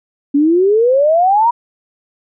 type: exponential sweep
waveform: sine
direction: up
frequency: 277.2 to 972 Hz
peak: -8 dBFS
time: 0.34-1.51 s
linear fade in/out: 10 ms
effects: none